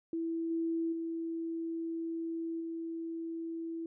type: tone with level steps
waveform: sine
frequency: 329.9 Hz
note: E4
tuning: 1 cent sharp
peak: -32 / -30 / -34 / -36 dBFS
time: 0.13-3.86 s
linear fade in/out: 2 ms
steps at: 0.5 / 0.92 / 2.6 s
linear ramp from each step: 10 ms
effects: none